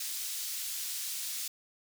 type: high-pass noise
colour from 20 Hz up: pink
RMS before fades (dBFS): -37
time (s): 0-1.48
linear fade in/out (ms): 5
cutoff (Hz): 4500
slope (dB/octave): 12
effects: none